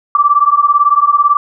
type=beating tone pair; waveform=sine; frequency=1156 / 1174 Hz; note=D6 / D6; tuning=-28 / -1 cents; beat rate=18 Hz; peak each=-10 dBFS; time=0.15-1.37 s; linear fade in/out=2 ms; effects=none